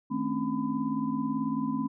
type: tone cluster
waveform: sine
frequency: 157 / 219.7 / 264.6 / 282.8 / 1005 Hz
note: D#3 / A3 / C4 / C#4 / B5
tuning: +16 / -2 / +20 / +35 / +30 cents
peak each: -39 / -32 / -30 / -36 / -37 dBFS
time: 0.1-1.88 s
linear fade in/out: 20 ms
effects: none

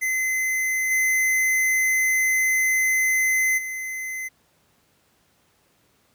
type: tone with level steps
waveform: square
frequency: 2049 Hz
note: C7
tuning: 37 cents flat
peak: -22 / -19 / -29 dBFS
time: 0.01-4.29 s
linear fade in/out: 20 ms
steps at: 0.9 / 3.57 s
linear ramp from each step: 20 ms
effects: pink hiss -63 dBFS RMS until 6.14 s + high-pass 80 Hz 12 dB/octave

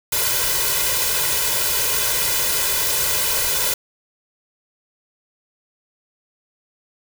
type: noise with comb filter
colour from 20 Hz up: white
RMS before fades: -20 dBFS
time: 0.12-3.74 s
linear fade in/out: 5 ms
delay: 2 ms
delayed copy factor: +0.9
effects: none

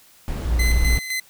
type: noise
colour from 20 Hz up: brown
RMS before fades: -25 dBFS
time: 0.28-0.99 s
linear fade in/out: 0 ms
type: tone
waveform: sine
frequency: 58.27 Hz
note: A#1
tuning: in tune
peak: -16 dBFS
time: 0.47-0.98 s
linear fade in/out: 5 ms
type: tone with tremolo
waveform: sawtooth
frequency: 2042 Hz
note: C7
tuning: 43 cents flat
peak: -19 dBFS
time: 0.59-1.2 s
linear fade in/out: 5 ms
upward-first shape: square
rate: 3.9 Hz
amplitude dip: 55%
effects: white hiss -52 dBFS RMS until 1.29 s

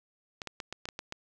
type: clicks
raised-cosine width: 0.2 ms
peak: -20 dBFS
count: 8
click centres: 0.418 / 0.473 / 0.602 / 0.726 / 0.855 / 0.888 / 0.991 / 1.124 s
effects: none

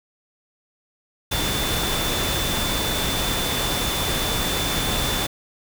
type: tone in noise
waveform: sine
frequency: 3520 Hz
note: A7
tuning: in tune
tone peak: -28 dBFS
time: 1.31-5.27 s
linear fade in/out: 10 ms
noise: pink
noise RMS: -24 dBFS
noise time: 1.31-5.27 s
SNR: -7 dB
effects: none

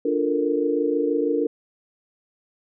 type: chord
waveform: sine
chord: Bb major seventh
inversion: first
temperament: equal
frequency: 293.7 / 349.2 / 440 / 466.2 Hz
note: D4 / F4 / A4 / Bb4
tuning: 0 / 0 / 0 / 0 cents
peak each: -24 / -27 / -27 / -23 dBFS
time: 0.05-1.47 s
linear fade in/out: 5 ms
effects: none

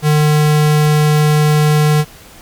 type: tone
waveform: square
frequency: 151 Hz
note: D3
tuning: 48 cents sharp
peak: -9 dBFS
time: 0.02-2.05 s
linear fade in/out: 50 ms
effects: pink hiss -39 dBFS RMS until 2.41 s + MP3 96 kbps

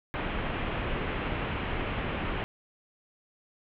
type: low-pass noise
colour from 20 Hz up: pink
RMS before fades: -32 dBFS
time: 0.14-2.44 s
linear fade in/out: 0 ms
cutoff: 3100 Hz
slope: 48 dB/octave
effects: none

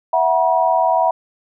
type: chord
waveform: sine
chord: E suspended second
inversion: none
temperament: equal with one note detuned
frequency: 659.3 / 740 / 962.4 Hz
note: E5 / F#5 / B5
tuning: 0 / 0 / -45 cents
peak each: -17 dBFS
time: 0.13-1.11 s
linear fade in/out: 5 ms
effects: none

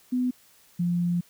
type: tone pair in turn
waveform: sine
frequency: 250.7 / 174.33 Hz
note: B3 / F3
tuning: +26 / -3 cents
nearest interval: tritone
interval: 629 cents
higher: first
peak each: -22 dBFS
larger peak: neither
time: 0.12-0.31 / 0.79-1.21 s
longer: second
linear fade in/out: 10 ms
effects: white hiss -58 dBFS RMS until 1.29 s

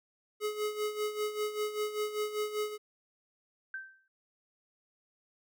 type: tone with tremolo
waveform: square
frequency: 422.8 Hz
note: G#4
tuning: 31 cents sharp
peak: -30 dBFS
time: 0.4-2.78 s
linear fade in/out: 50 ms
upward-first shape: sine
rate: 5.1 Hz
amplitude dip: 70%
type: tone with exponential decay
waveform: sine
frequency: 1556 Hz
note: G6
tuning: 13 cents flat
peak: -34 dBFS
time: 3.74-4.08 s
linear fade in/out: 2 ms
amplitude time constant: 72 ms
effects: none

